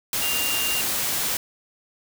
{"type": "tone in noise", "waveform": "sine", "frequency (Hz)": 2794, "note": "F7", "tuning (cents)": 0, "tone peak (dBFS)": -26, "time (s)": [0.22, 0.81], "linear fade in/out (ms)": 2, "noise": "white", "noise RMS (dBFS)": -25, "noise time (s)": [0.13, 1.37], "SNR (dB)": -4, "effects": []}